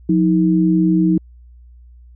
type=tone pair together; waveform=sine; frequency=179.1 / 317.6 Hz; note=F3 / D#4; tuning=+44 / +36 cents; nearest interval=minor seventh; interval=992 cents; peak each=-14 dBFS; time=0.09-1.18 s; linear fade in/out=5 ms; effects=added 60 Hz sine -40 dBFS peak until 2.15 s